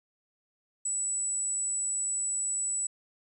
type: tone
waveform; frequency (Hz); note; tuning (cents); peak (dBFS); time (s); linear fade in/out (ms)
sine; 7902; B8; 0; -28; 0.85-2.87; 5
effects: none